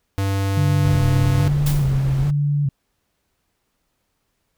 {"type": "tone", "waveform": "square", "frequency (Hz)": 98, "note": "G2", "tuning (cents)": 0, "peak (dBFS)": -19, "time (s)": [0.18, 1.48], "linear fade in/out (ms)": 0}
{"type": "tone with vibrato", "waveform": "sine", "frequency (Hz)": 140, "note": "C#3", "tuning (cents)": 18, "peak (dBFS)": -16, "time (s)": [0.57, 2.69], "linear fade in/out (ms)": 5, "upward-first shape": "square", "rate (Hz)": 1.2, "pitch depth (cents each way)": 60}
{"type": "noise", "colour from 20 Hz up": "brown", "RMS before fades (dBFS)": -26, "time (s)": [0.84, 2.31], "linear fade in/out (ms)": 10}
{"type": "noise with exponential decay", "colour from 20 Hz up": "white", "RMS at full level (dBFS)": -26, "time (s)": [1.66, 2.02], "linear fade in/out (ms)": 5, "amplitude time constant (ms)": 78}
{"effects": ["pink hiss -71 dBFS RMS until 4.57 s"]}